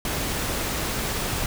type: noise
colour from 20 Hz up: pink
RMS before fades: -27 dBFS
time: 0.05-1.46 s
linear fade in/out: 2 ms
effects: none